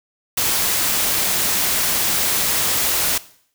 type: noise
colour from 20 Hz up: white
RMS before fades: -19 dBFS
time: 0.37-3.18 s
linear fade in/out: 5 ms
effects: noise-tail reverb RT60 0.6 s tail -18 dB re dry